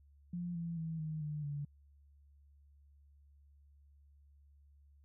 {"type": "tone with pitch steps", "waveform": "sine", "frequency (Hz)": [174.8, 168.26, 161.97, 155.91, 150.08, 144.46], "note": ["F3", "E3", "E3", "D#3", "D3", "D3"], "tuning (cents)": [2, 36, -30, 4, 38, -28], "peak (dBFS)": -37, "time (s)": [0.33, 1.65], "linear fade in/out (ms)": 5, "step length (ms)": 220, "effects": ["added 71 Hz sine -61 dBFS peak until 5.04 s"]}